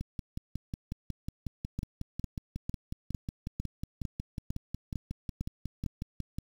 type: two click trains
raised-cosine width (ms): 5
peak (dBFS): -23 / -21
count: 36 / 10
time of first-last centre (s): 0.01-6.385 / 1.79-5.862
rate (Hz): 5.49 / 2.21
effects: 8-bit